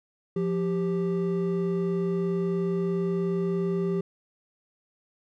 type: tone pair together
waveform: triangle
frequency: 174.61 / 393.1 Hz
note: F3 / G4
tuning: 0 / +5 cents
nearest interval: octave + major second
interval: 1405 cents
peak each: -25 / -25 dBFS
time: 0.36-4.01 s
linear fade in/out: 5 ms
effects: none